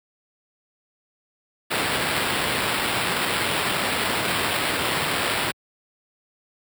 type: noise with sample-and-hold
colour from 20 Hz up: blue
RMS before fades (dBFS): -24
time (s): 1.7-5.52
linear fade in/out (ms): 20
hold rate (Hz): 6300
effects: high-pass 80 Hz 12 dB/octave